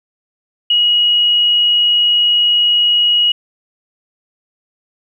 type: tone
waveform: sine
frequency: 2900 Hz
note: F#7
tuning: 35 cents flat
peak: -9 dBFS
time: 0.7-3.32 s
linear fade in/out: 5 ms
effects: 8-bit